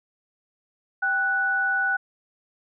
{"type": "tone pair together", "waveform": "sine", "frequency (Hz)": [784, 1480], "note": ["G5", "F#6"], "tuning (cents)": [0, 0], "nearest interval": "major seventh", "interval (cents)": 1100, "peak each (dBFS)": [-29, -21], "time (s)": [1.02, 1.97], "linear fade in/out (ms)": 10, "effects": []}